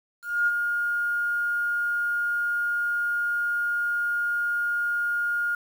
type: tone with ADSR envelope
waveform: sine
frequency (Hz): 1421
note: F6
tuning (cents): +30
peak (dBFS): -18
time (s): 0.22-5.55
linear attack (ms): 250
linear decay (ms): 32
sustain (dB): -5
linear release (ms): 3
effects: 8-bit